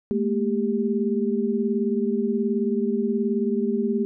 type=tone cluster; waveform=sine; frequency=212.3 / 231 / 397.1 Hz; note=G#3 / A#3 / G4; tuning=+38 / -16 / +22 cents; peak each=-25 dBFS; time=0.11-4.05 s; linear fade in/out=0 ms; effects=none